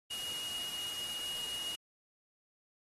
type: tone in noise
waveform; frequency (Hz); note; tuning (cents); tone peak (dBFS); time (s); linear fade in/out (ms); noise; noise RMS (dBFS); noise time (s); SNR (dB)
sine; 2879; F#7; -48; -38; 0.1-1.76; 10; white; -44; 0.1-1.76; +3
effects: AAC 32 kbps